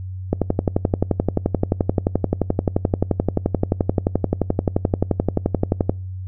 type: click train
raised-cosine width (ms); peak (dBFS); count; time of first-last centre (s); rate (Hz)
2; -3; 65; 0.33-5.895; 11.5
effects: noise-tail reverb RT60 0.4 s tail -26 dB re dry + added 93 Hz sine -27 dBFS peak until 6.27 s